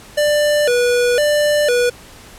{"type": "tone with vibrato", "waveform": "square", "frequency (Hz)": 537, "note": "C5", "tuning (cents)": 45, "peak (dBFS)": -13, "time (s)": [0.17, 1.9], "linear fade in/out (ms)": 10, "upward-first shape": "square", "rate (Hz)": 0.99, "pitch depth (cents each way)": 170, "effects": ["pink hiss -40 dBFS RMS until 2.38 s", "low-pass 12000 Hz 12 dB/octave"]}